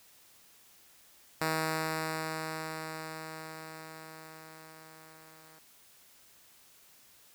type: tone with level ramp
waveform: 5% pulse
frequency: 158.8 Hz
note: D#3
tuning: 36 cents sharp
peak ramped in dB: -17 to -45 dBFS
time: 1.41-5.59 s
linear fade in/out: 5 ms
effects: white hiss -60 dBFS RMS until 7.34 s